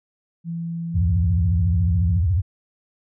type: tone with pitch glide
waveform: sine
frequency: 167.7 to 169.16 Hz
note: E3 to E3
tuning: +30 to +45 cents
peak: -25 dBFS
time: 0.44-2.22 s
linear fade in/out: 50 ms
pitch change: +15 cents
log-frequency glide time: 1.62-1.92 s
type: tone with vibrato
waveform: sine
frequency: 87.6 Hz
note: F2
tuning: 6 cents sharp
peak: -16 dBFS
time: 0.94-2.42 s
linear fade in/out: 20 ms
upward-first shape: sine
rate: 14 Hz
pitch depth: 260 cents each way
effects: none